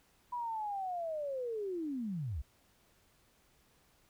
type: linear sweep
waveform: sine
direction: down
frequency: 987.8 to 57 Hz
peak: -35 dBFS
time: 0.32-2.42 s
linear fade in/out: 10 ms
effects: pink hiss -69 dBFS RMS until 4.09 s